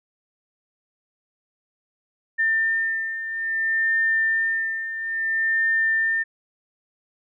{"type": "beating tone pair", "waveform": "sine", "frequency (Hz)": [1800, 1800.59], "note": ["A6", "A6"], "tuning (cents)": [39, 39], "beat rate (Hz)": 0.59, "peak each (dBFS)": [-27, -21], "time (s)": [2.38, 6.24], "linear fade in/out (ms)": 20, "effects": []}